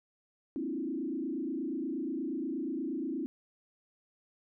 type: tone with frequency modulation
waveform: sine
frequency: 293.4 Hz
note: D4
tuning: 2 cents flat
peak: -32 dBFS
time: 0.56-3.26 s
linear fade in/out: 0 ms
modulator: 28.4 Hz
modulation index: 1.8
effects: none